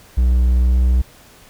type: tone with pitch glide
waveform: triangle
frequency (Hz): 61.74 to 62.46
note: B1 to B1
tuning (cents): 0 to +20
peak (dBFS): -9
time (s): 0.17-1.02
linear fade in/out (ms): 10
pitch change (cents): +20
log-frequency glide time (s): 0.62-0.78
effects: pink hiss -46 dBFS RMS until 1.49 s